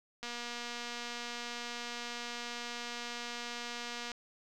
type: click train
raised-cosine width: 0.2 ms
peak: -24 dBFS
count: 930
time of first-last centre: 0.23-4.117 s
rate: 239 Hz
effects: none

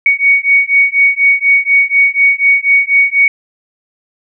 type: beating tone pair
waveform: sine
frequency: 2234 / 2238.1 Hz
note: C#7 / C#7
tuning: +13 / +16 cents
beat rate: 4.1 Hz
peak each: -10 dBFS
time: 0.06-3.28 s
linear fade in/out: 2 ms
effects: none

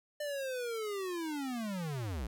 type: linear sweep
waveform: square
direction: down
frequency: 599 to 51.91 Hz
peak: -36 dBFS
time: 0.2-2.27 s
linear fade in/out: 5 ms
effects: none

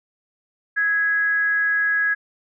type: tone with frequency modulation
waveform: sine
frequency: 1661.2 Hz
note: G#6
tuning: in tune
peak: -17 dBFS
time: 0.76-2.15 s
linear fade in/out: 20 ms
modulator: 363 Hz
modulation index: 0.25
effects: none

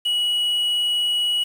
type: tone with quantisation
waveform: triangle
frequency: 2921 Hz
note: F#7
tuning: 23 cents flat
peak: -17 dBFS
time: 0.05-1.44 s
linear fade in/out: 10 ms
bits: 7
effects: none

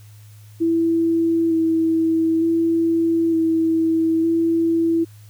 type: tone with vibrato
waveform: sine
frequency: 328 Hz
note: E4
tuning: 9 cents flat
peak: -15 dBFS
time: 0.6-5.05 s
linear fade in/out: 20 ms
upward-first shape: square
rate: 0.55 Hz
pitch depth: 15 cents each way
effects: added 105 Hz sine -41 dBFS peak until 5.29 s + white hiss -54 dBFS RMS until 5.29 s

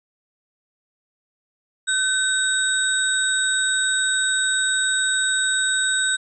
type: tone cluster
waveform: sine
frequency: 1527 / 3770 / 7970 Hz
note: G6 / A#7 / B8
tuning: -46 / +19 / +15 cents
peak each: -21 / -24 / -24 dBFS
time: 1.87-6.17 s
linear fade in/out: 20 ms
effects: none

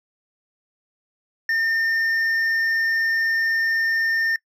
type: tone with hard clipping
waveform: sine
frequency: 1812 Hz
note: A#6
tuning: 50 cents flat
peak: -20 dBFS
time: 1.49-4.36 s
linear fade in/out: 2 ms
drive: 4 dB
effects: noise-tail reverb RT60 0.1 s tail -23 dB re dry

